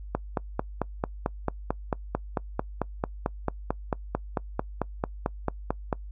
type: click train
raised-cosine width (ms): 1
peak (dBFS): -11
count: 27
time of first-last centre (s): 0.15-5.928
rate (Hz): 4.5
effects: noise-tail reverb RT60 0.1 s tail -24 dB re dry + added 50 Hz sine -37 dBFS peak until 6.11 s